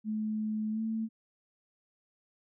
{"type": "tone with pitch glide", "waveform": "sine", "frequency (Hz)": [215.6, 222.2], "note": ["A3", "A3"], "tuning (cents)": [-35, 17], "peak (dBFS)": -30, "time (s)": [0.04, 1.09], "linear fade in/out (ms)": 50, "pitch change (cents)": 52, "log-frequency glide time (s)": [0.71, 0.81], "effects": []}